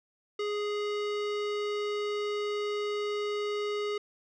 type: tone with low-pass filter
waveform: square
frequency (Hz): 415.3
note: G#4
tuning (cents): 0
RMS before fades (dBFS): -32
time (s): 0.39-3.98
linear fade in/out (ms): 5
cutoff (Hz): 4000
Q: 1.2
effects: none